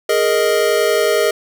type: chord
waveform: square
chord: Ab suspended second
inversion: none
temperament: equal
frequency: 415.3 / 466.2 / 622.3 Hz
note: Ab4 / Bb4 / Eb5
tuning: 0 / 0 / 0 cents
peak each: -18 dBFS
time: 0.09-1.31 s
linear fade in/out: 5 ms
effects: none